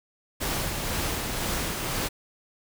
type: noise with tremolo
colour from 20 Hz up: pink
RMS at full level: -28 dBFS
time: 0.4-2.09 s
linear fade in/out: 20 ms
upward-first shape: sine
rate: 2 Hz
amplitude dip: 30%
effects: none